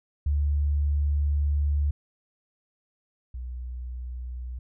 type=tone pair in turn; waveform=sine; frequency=72.6 / 61.85 Hz; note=D2 / B1; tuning=-19 / +3 cents; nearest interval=minor third; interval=278 cents; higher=first; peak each=-21 / -32 dBFS; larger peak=first; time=0.26-1.91 / 3.34-4.59 s; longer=first; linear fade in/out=5 ms; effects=none